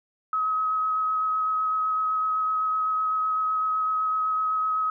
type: tone with vibrato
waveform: sine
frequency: 1274 Hz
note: D#6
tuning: 41 cents sharp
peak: -22 dBFS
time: 0.33-4.9 s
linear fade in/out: 2 ms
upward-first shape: sine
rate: 7.9 Hz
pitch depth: 11 cents each way
effects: none